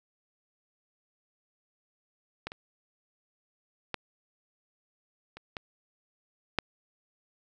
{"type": "clicks", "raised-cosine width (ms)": 0.3, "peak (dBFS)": [-19, -25, -15, -28, -20, -9], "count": 6, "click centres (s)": [2.47, 2.519, 3.943, 5.37, 5.568, 6.587], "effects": []}